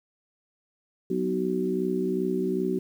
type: harmonic tone with a mistuned harmonic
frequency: 62.6 Hz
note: B1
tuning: 24 cents sharp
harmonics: 3 / 4 / 5 / 6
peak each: -30 / -31 / -32 / -27 dBFS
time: 1.1-2.79 s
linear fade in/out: 5 ms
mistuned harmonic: 3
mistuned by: -24 cents
effects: 9-bit